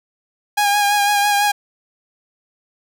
sawtooth tone with vibrato, 818 Hz, G#5, 26 cents flat, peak -10 dBFS, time 0.57-1.52 s, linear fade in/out 10 ms, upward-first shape sine, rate 6 Hz, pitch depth 27 cents each way, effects none

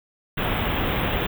pink band-stop noise, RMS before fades -24 dBFS, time 0.37-1.27 s, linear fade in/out 10 ms, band 3600 to 15000 Hz, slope 96 dB/octave, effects none

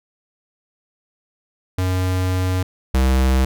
square tone pair in turn, 92.3 / 65.27 Hz, F#2 / C2, -4 / -4 cents, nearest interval tritone, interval 600 cents, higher first, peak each -18 / -14 dBFS, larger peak second, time 1.78-2.63 / 2.94-3.45 s, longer first, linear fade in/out 5 ms, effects none

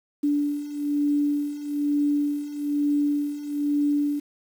sine beating tone pair, 290 / 291.1 Hz, D4 / D4, -22 / -15 cents, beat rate 1.1 Hz, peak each -27 / -23 dBFS, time 0.23-4.2 s, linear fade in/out 10 ms, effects 8-bit

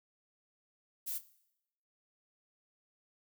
violet noise with echo, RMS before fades -38 dBFS, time 1.06-1.19 s, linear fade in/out 20 ms, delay 29 ms, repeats 2, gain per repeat -15 dB, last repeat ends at 1.248 s, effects noise-tail reverb RT60 0.8 s tail -18 dB re dry

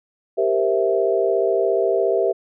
sine chord, C dominant seventh, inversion second, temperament equal, 392 / 466.2 / 523.3 / 659.3 Hz, G4 / Bb4 / C5 / E5, 0 / 0 / 0 / 0 cents, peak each -20 / -22 / -25 / -21 dBFS, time 0.37-2.33 s, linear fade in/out 20 ms, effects none

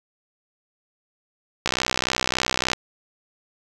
click train, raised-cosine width 0.2 ms, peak -3 dBFS, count 69, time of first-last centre 1.66-2.733 s, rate 63.4 Hz, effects none

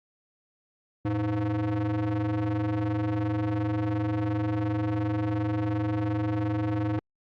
square ring-modulated tone, 100.8 Hz, G2, 49 cents sharp, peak -23 dBFS, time 1.05-6.99 s, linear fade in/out 0 ms, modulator 213 Hz, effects low-pass 2000 Hz 12 dB/octave + Opus 48 kbps

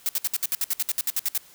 blue noise bursts, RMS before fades -24 dBFS, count 15, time 0.06-1.377 s, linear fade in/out 0 ms, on 29 ms, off 63 ms, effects white hiss -52 dBFS RMS until 1.54 s

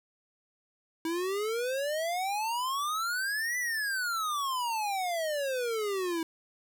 square exponential two-way sweep, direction up then down, 321.3 to 2005 to 321.3 Hz, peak -30 dBFS, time 1.05-6.23 s, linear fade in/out 2 ms, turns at 3.58 s, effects none

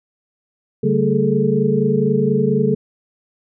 sine tone cluster, 142.9 / 193.3 / 223.6 / 417.3 / 441.5 Hz, D3 / G3 / A3 / G#4 / A4, -47 / -24 / +28 / +8 / +6 cents, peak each -20 dBFS, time 0.83-2.75 s, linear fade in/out 10 ms, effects none

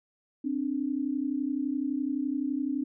sine tone pair together, 263.1 / 294.9 Hz, C4 / D4, +10 / +7 cents, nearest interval major second, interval 197 cents, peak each -30 / -30 dBFS, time 0.44-2.84 s, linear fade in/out 10 ms, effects none

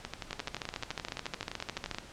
two click trains, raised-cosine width 0.2 ms, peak -19 / -17 dBFS, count 23 / 24, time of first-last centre 0.05-1.947 / 0.33-1.985 s, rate 11.6 / 13.9 Hz, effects pink hiss -50 dBFS RMS until 2.12 s + low-pass 7000 Hz 12 dB/octave

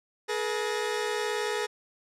sawtooth tone cluster, 422.9 / 481.7 / 1834 Hz, G#4 / B4 / A#6, +31 / -43 / -29 cents, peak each -26 / -29 / -33 dBFS, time 0.28-1.67 s, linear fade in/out 20 ms, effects low-pass 9000 Hz 12 dB/octave

